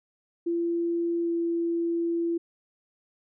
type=tone with pitch glide; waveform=sine; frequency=340 to 337.5 Hz; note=F4 to E4; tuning=-46 to +41 cents; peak=-24 dBFS; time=0.46-2.38 s; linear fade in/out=10 ms; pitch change=-13 cents; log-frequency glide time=1.23-1.3 s; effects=none